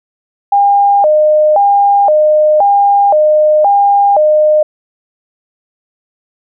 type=tone with vibrato; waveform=sine; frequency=701 Hz; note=F5; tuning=6 cents sharp; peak=-5 dBFS; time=0.52-4.63 s; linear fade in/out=5 ms; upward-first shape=square; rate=0.96 Hz; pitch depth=240 cents each way; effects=none